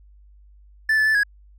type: tone with pitch steps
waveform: triangle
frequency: 1756 / 1738 / 1752 / 1660 Hz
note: A6 / A6 / A6 / G#6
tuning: -4 / -22 / -8 / -1 cents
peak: -14 dBFS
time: 0.89-1.234 s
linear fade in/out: 5 ms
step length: 86 ms
effects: added 50 Hz sine -47 dBFS peak until 1.58 s